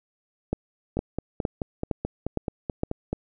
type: two click trains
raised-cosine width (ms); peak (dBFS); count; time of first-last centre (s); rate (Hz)
2; -11 / -14; 6 / 11; 0.53-2.834 / 0.97-3.13; 2.17 / 4.63
effects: none